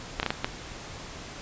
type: clicks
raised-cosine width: 0.3 ms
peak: -9 dBFS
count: 5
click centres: 0.199 / 0.23 / 0.263 / 0.305 / 0.445 s
effects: pink hiss -41 dBFS RMS until 1.41 s + resampled to 16000 Hz